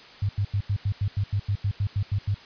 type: tone bursts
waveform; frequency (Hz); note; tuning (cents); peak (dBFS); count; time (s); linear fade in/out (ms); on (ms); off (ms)
sine; 100.4; G2; +42; -21; 14; 0.22-2.345; 5; 71; 87
effects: white hiss -47 dBFS RMS until 2.45 s + resampled to 11025 Hz